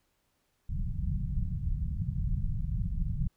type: low-pass noise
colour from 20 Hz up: pink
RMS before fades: -31 dBFS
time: 0.69-3.28 s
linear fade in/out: 10 ms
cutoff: 180 Hz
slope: 48 dB/octave
effects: pink hiss -75 dBFS RMS until 3.36 s